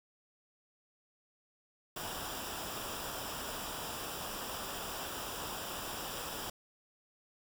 pink noise with comb filter, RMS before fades -41 dBFS, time 1.96-6.5 s, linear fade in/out 5 ms, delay 0.47 ms, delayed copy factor -0.65, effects none

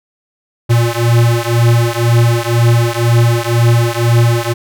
square beating tone pair, 116.9 / 118.9 Hz, A#2 / A#2, +5 / +35 cents, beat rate 2 Hz, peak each -12 / -13 dBFS, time 0.69-4.54 s, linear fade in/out 20 ms, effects none

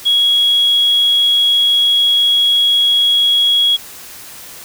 sine tone, 3322 Hz, G#7, in tune, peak -8 dBFS, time 0.05-3.77 s, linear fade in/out 20 ms, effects tanh soft clip ceiling -5 dBFS + white hiss -34 dBFS RMS until 4.64 s

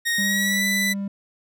sawtooth tone with pitch glide, 1864.7 to 1987 Hz, A#6 to B6, 0 to +10 cents, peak -17 dBFS, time 0.05-0.94 s, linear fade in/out 20 ms, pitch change +110 cents, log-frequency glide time 0.18-0.65 s
triangle tone, 198.5 Hz, G3, 22 cents sharp, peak -23 dBFS, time 0.18-1.08 s, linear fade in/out 5 ms
effects none

